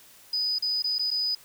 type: tone with dropouts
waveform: sine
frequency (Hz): 4978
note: D#8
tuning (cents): 0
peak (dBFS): -24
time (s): 0.33-1.35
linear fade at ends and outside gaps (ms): 5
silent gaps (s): 0.586-0.623 / 0.823-0.841 / 0.984-0.993 / 1.106-1.112
effects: white hiss -53 dBFS RMS until 1.44 s